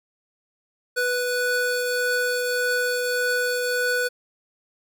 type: tone pair together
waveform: square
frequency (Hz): 493.9 / 1480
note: B4 / F#6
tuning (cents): 0 / 0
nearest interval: octave + perfect fifth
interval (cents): 1900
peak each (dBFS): -25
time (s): 0.96-4.09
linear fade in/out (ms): 20
effects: none